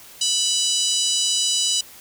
harmonic tone, 987.8 Hz, B5, in tune, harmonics 3 / 4 / 5 / 6 / 7 / 8 / 9, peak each -24 / -25 / -26 / -27 / -27 / -28 / -29 dBFS, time 0.21-1.81 s, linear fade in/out 5 ms, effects white hiss -44 dBFS RMS until 2 s

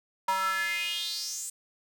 square tone with high-pass filter sweep, 190.3 Hz, F#3, 49 cents sharp, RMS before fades -31 dBFS, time 0.28-1.5 s, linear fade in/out 5 ms, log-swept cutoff 950 to 8200 Hz, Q 5.5, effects none

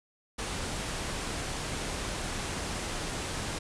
pink low-pass noise, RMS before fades -35 dBFS, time 0.38-3.59 s, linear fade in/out 10 ms, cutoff 10000 Hz, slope 48 dB/octave, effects none

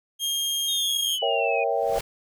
sawtooth tone with pitch glide, 3224 to 3258 Hz, G7 to G#7, +48 to -34 cents, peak -21 dBFS, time 0.19-1.19 s, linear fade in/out 50 ms, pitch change +18 cents, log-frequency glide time 0.69-0.95 s
sine exponential sweep, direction down, 3746 to 2458 Hz, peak -27 dBFS, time 0.68-1.64 s, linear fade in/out 5 ms
sine chord, A# diminished seventh, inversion none, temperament equal, 466.2 / 554.4 / 659.3 / 784 Hz, A#4 / C#5 / E5 / G5, 0 / 0 / 0 / 0 cents, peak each -27 dBFS, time 1.22-1.99 s, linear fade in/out 5 ms
pink noise with exponential growth, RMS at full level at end -30 dBFS, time 1.69-2.01 s, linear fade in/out 5 ms, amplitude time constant 68 ms
effects none

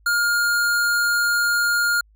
square tone, 1415 Hz, F6, 22 cents sharp, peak -18 dBFS, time 0.06-2.01 s, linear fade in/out 5 ms, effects added 52 Hz sine -52 dBFS peak until 2.15 s

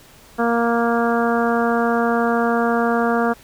harmonic tone, 233.8 Hz, A#3, 5 cents sharp, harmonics 1 / 2 / 3 / 4 / 5 / 6 / 7, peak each -20 / -21 / -22 / -28 / -26 / -26 / -30 dBFS, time 0.38-3.34 s, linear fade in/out 20 ms, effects pink hiss -47 dBFS RMS until 3.43 s

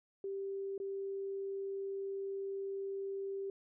sine tone with dropouts, 392 Hz, G4, in tune, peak -37 dBFS, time 0.24-3.5 s, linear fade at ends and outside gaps 2 ms, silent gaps 0.779-0.8 s, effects none

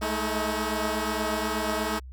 10% pulse tone cluster, 211.1 / 219.4 / 317.8 Hz, G#3 / A3 / D#4, +29 / -5 / +37 cents, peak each -24 / -22 / -22 dBFS, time 0.01-2 s, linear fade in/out 20 ms, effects added 64 Hz sine -39 dBFS peak until 2.12 s

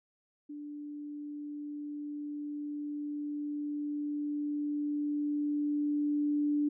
sine tone with level ramp, 293.7 Hz, D4, in tune, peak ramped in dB -40 to -26 dBFS, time 0.49-6.69 s, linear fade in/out 10 ms, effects none

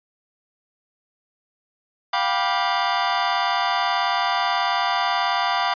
sawtooth chord, G dominant seventh, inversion third, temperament just, 705.6 / 784 / 980 / 1176 Hz, F5 / G5 / B5 / D6, +18 / 0 / -14 / +2 cents, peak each -21 dBFS, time 2.13-5.74 s, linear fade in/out 5 ms, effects resampled to 11025 Hz

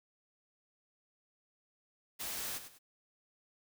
white noise with echo, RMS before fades -40 dBFS, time 2.19-2.59 s, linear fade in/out 20 ms, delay 100 ms, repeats 2, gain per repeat -10 dB, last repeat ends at 2.79 s, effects none

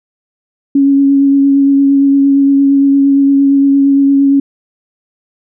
sine tone with vibrato, 277.2 Hz, C#4, in tune, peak -5 dBFS, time 0.75-4.4 s, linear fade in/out 5 ms, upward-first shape triangle, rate 8.7 Hz, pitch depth 17 cents each way, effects none

